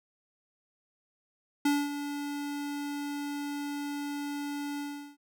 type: tone with ADSR envelope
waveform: square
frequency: 288 Hz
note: D4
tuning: 34 cents flat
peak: -23 dBFS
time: 1.65-5.17 s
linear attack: 6 ms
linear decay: 230 ms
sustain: -11 dB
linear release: 380 ms
effects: none